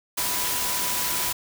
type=tone in noise; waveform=sine; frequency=987.8 Hz; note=B5; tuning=in tune; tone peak=-35 dBFS; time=0.17-1.33 s; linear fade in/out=10 ms; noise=white; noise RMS=-26 dBFS; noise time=0.17-1.33 s; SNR=-12 dB; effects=none